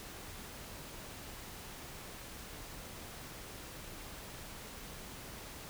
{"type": "silence", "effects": ["pink hiss -48 dBFS RMS until 5.69 s"]}